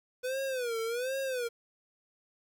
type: tone with vibrato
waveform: square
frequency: 493.9 Hz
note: B4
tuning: in tune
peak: -32 dBFS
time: 0.23-1.49 s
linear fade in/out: 20 ms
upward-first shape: sine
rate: 1.3 Hz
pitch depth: 160 cents each way
effects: 10-bit